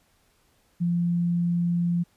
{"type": "tone", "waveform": "sine", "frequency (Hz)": 172.8, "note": "F3", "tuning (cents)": -18, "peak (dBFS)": -21, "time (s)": [0.8, 2.04], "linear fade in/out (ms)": 20, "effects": ["pink hiss -65 dBFS RMS until 2.16 s", "resampled to 32000 Hz"]}